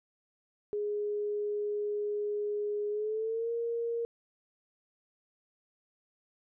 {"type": "tone with pitch glide", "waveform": "sine", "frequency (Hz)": [415.3, 466.2], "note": ["G#4", "A#4"], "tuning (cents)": [0, 0], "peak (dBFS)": -30, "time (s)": [0.73, 4.05], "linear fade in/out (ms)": 0, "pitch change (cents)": 200, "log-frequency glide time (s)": [2.9, 3.51], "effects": []}